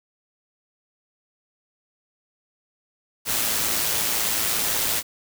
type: noise with amplitude modulation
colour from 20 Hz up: white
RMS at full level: -22 dBFS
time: 3.25-5.03 s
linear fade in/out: 50 ms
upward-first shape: sine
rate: 111 Hz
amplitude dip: 35%
effects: none